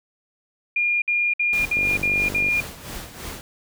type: tone bursts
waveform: sine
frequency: 2417 Hz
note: D7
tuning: 49 cents sharp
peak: -18 dBFS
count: 6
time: 0.76-2.605 s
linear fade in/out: 5 ms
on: 260 ms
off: 57 ms
type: noise with tremolo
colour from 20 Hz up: pink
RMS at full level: -33 dBFS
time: 1.53-3.41 s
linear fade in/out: 0 ms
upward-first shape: sine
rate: 3 Hz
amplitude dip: 65%
type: click train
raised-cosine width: 2 ms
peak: -19 dBFS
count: 36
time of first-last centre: 1.77-2.486 s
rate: 48.9 Hz
effects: none